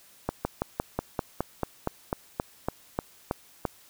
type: slowing click train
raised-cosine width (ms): 1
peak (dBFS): -12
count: 15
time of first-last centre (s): 0.29-3.652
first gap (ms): 160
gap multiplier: 1.06
effects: white hiss -56 dBFS RMS until 3.89 s